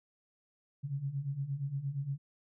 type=beating tone pair; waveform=sine; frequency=133.6 / 142.2 Hz; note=C3 / C#3; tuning=+36 / +45 cents; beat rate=8.6 Hz; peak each=-39 / -35 dBFS; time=0.83-2.18 s; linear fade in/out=20 ms; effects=none